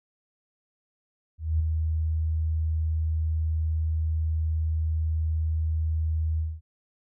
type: tone with ADSR envelope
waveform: sine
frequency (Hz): 79.4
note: D#2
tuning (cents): +36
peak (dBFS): -19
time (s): 1.38-6.61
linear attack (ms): 220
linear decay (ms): 4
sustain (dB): -4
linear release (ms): 220
effects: none